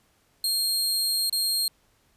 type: tone with dropouts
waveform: sawtooth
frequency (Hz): 4226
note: C8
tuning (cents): +16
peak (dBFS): -20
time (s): 0.44-1.68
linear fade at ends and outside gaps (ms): 2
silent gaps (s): 1.297-1.326
effects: pink hiss -65 dBFS RMS until 2.16 s + resampled to 32000 Hz